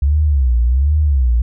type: tone with vibrato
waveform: sine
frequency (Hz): 67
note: C2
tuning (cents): +42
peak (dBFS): -10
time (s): 0.02-1.42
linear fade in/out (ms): 5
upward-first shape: sine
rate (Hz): 1.3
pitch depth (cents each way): 230
effects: none